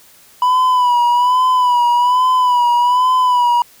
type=tone with vibrato; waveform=triangle; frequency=987.8 Hz; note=B5; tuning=in tune; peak=-8 dBFS; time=0.42-3.62 s; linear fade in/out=2 ms; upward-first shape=sine; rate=1.2 Hz; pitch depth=51 cents each way; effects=white hiss -46 dBFS RMS until 3.8 s